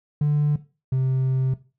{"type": "tone pair in turn", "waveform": "triangle", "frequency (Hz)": [147.8, 131.08], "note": ["D3", "C3"], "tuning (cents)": [11, 4], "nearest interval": "major second", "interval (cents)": 207, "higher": "first", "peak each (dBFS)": [-14, -16], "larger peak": "first", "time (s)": [[0.21, 0.56], [0.92, 1.54]], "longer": "second", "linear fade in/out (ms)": 5, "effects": ["noise-tail reverb RT60 0.3 s tail -17 dB re dry", "tanh soft clip ceiling -13 dBFS"]}